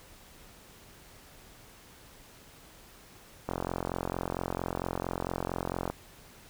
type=click train; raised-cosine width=1 ms; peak=-17 dBFS; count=108; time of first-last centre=3.49-5.9 s; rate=44.4 Hz; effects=pink hiss -54 dBFS RMS until 6.49 s